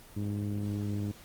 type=tone with low-pass filter; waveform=sawtooth; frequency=102.7 Hz; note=G#2; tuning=19 cents flat; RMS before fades=-33 dBFS; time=0.16-1.12 s; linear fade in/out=10 ms; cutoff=290 Hz; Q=1.7; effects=pink hiss -53 dBFS RMS until 1.24 s + Opus 24 kbps